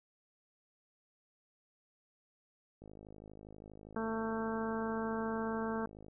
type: click train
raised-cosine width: 2 ms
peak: -39 dBFS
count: 172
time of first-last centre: 2.82-6.083 s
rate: 52.4 Hz
type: harmonic tone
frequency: 223.5 Hz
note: A3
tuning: 27 cents sharp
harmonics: 1 / 2 / 3 / 4 / 5 / 6 / 7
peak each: -37 / -39 / -45 / -43 / -46 / -47 / -47 dBFS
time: 3.96-5.86 s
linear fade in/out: 2 ms
effects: none